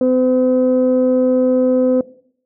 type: tone pair together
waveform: sine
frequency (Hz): 255 / 510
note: C4 / C5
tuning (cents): -44 / -44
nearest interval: octave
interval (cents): 1200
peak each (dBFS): -13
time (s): 0.01-2.01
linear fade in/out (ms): 2
effects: noise-tail reverb RT60 0.6 s tail -19 dB re dry + tanh soft clip ceiling -6 dBFS